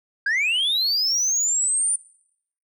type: linear sweep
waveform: sine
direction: up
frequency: 1568 to 9330 Hz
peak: -16 dBFS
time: 0.26-1.96 s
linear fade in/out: 5 ms
effects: noise-tail reverb RT60 0.7 s tail -23 dB re dry + tanh soft clip ceiling -18 dBFS